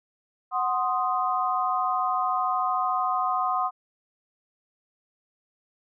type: chord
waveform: sine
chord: C diminished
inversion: second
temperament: equal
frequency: 740 / 1046.5 / 1244.5 Hz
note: Gb5 / C6 / Eb6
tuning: 0 / 0 / 0 cents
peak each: -27 dBFS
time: 0.51-3.71 s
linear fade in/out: 50 ms
effects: none